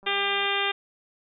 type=click train; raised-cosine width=1 ms; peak=-39 dBFS; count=85; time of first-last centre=0.03-0.459 s; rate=196 Hz
type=harmonic tone; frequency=399.1 Hz; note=G4; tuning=31 cents sharp; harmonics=1 / 2 / 3 / 4 / 5 / 6 / 7 / 8 / 9; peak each=-32 / -32 / -32 / -32 / -32 / -32 / -32 / -32 / -32 dBFS; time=0.06-0.72 s; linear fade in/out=10 ms
effects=none